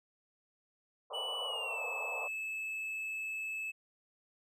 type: band-pass noise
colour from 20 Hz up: pink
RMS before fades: -43 dBFS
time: 1.1-2.28 s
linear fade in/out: 10 ms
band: 450 to 1200 Hz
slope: 96 dB/octave
type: tone with pitch glide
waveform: triangle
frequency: 2960 to 2607 Hz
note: F#7 to E7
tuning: 0 to -20 cents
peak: -35 dBFS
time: 1.13-3.72 s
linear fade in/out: 20 ms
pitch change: -220 cents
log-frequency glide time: 1.45-1.82 s
effects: none